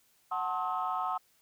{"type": "chord", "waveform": "sine", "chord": "F# diminished seventh", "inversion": "none", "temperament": "just", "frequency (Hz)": [740, 888, 1065.6, 1278.7], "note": ["F#5", "A5", "C6", "Eb6"], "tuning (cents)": [0, 16, 31, 47], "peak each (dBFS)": [-34, -37, -35, -34], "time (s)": [0.31, 1.18], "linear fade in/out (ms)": 10, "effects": ["tanh soft clip ceiling -22 dBFS", "white hiss -68 dBFS RMS until 1.41 s"]}